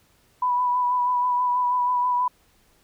sine tone with vibrato, 987.8 Hz, B5, in tune, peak -19 dBFS, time 0.42-2.28 s, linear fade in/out 5 ms, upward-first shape sine, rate 6.2 Hz, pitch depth 23 cents each way, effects pink hiss -61 dBFS RMS until 2.83 s

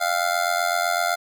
25% pulse tone with amplitude modulation, 698.5 Hz, F5, in tune, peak -13 dBFS, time 0-1.16 s, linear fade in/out 20 ms, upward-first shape sine, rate 87.9 Hz, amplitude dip 80%, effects none

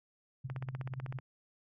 sine tone with tremolo, 130 Hz, C3, 11 cents flat, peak -34 dBFS, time 0.44-1.2 s, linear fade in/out 10 ms, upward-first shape triangle, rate 17 Hz, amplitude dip 90%
click train, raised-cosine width 0.5 ms, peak -29 dBFS, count 12, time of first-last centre 0.5-1.188 s, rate 16 Hz
effects none

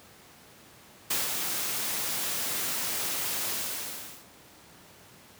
white noise with ADSR envelope, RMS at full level -27 dBFS, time 1.1-4.26 s, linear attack 8 ms, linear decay 170 ms, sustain -4 dB, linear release 760 ms, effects pink hiss -53 dBFS RMS until 5.39 s + high-pass 100 Hz 12 dB/octave

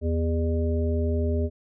harmonic tone with a mistuned harmonic, 81.3 Hz, E2, 23 cents flat, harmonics 1 / 3 / 5 / 7, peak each -23 / -30 / -30 / -34 dBFS, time 0.01-1.5 s, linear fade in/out 50 ms, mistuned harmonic 7, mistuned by +90 cents, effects none

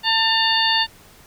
harmonic tone with a mistuned harmonic, 896 Hz, A5, 31 cents sharp, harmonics 1 / 2 / 3 / 4 / 5, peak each -22 / -22 / -22 / -22 / -22 dBFS, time 0.03-0.87 s, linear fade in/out 50 ms, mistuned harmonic 3, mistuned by +85 cents, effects pink hiss -48 dBFS RMS until 1.26 s

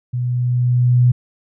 sine tone with level ramp, 123.47 Hz, B2, in tune, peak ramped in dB -18 to -8 dBFS, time 0.13-1.12 s, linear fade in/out 10 ms, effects none

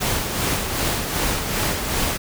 pink noise with tremolo, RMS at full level -21 dBFS, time 0-2.18 s, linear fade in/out 20 ms, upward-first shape sine, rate 2.6 Hz, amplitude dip 45%, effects none

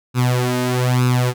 sawtooth tone with flanger, 125 Hz, B2, 21 cents sharp, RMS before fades -17 dBFS, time 0.14-1.34 s, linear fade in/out 50 ms, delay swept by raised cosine 0.77 to 3.27 ms, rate 1.1 Hz, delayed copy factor +0.8, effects none

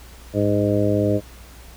harmonic tone with a mistuned harmonic, 102.9 Hz, G#2, 16 cents flat, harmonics 1 / 2 / 3 / 4 / 5 / 6, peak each -22 / -25 / -22 / -25 / -24 / -24 dBFS, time 0.33-1.21 s, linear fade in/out 50 ms, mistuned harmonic 1, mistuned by +34 cents, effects added 60 Hz sine -42 dBFS peak until 1.76 s + pink hiss -46 dBFS RMS until 1.76 s

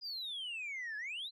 sine exponential two-way sweep, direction down then up, 4982 to 1670 to 4195 Hz, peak -37 dBFS, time 0.01-1.31 s, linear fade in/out 50 ms, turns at 0.97 s, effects tanh soft clip ceiling -37 dBFS

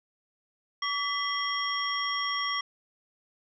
sine tone cluster, 1145 / 1994 / 3246 / 5550 Hz, D6 / B6 / G#7 / F8, -44 / +16 / -40 / -12 cents, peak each -31 / -33 / -34 / -35 dBFS, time 0.82-2.61 s, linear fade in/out 5 ms, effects none

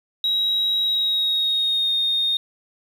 sine tone with pitch glide, 3838 to 3690 Hz, A#7 to A#7, +50 to -18 cents, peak -17 dBFS, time 0.24-2.37 s, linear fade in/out 2 ms, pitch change -68 cents, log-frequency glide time 0.82-1.92 s, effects tanh soft clip ceiling -14 dBFS + 8-bit

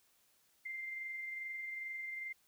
sine tone with amplitude modulation, 2093 Hz, C7, in tune, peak -39 dBFS, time 0.65-2.33 s, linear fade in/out 10 ms, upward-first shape sine, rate 22.4 Hz, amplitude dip 30%, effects white hiss -72 dBFS RMS until 2.47 s

